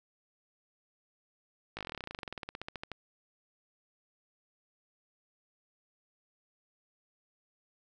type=slowing click train; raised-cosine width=0.3 ms; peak=-23 dBFS; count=28; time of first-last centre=1.77-2.917 s; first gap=18 ms; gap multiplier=1.06; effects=none